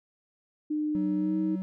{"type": "tone with pitch glide", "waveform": "sine", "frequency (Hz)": [302.6, 314.7], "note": ["D#4", "D#4"], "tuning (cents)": [-48, 20], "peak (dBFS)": -26, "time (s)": [0.7, 1.56], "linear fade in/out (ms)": 10, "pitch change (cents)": 68, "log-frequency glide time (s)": [1.16, 1.36]}
{"type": "tone", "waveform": "triangle", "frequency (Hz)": 188.3, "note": "F#3", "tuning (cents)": 31, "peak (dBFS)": -28, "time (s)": [0.95, 1.62], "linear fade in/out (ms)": 0}
{"effects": []}